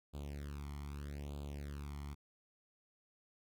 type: tone with flanger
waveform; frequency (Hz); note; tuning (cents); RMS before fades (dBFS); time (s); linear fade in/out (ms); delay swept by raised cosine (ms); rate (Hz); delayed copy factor
sawtooth; 71.8; D2; -39; -45; 0.13-2.15; 20; 0.26 to 0.94; 0.8; +1
effects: none